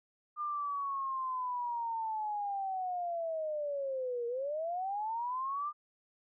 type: linear two-way sweep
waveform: sine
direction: down then up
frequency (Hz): 1210 to 466.8 to 1210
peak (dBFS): -33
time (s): 0.36-5.73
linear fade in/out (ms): 50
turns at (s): 4.27
effects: none